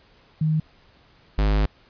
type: tone pair in turn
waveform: sine / square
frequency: 156.1 / 51.4 Hz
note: D#3 / G#1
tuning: +6 / -17 cents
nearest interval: octave + perfect fifth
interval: 1923 cents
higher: first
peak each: -18 dBFS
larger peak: neither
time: 0.41-0.6 / 1.38-1.66 s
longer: second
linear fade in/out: 5 ms
effects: pink hiss -56 dBFS RMS until 1.89 s + resampled to 11025 Hz